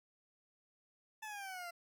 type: exponential sweep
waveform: 20% pulse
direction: down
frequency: 880 to 680 Hz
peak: -39 dBFS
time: 1.22-1.71 s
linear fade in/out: 10 ms
effects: none